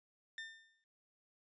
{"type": "tone with exponential decay", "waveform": "30% pulse", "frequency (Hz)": 1800, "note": "A6", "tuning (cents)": 39, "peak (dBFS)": -39, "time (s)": [0.38, 0.84], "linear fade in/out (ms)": 1, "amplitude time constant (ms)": 98, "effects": ["noise-tail reverb RT60 0.3 s tail -23 dB re dry", "resampled to 16000 Hz"]}